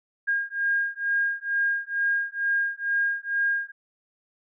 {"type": "beating tone pair", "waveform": "sine", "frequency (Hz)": [1619, 1621.2], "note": ["G#6", "G#6"], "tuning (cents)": [-45, -42], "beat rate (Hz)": 2.2, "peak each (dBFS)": -26, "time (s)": [0.27, 3.72], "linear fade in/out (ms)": 20, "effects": []}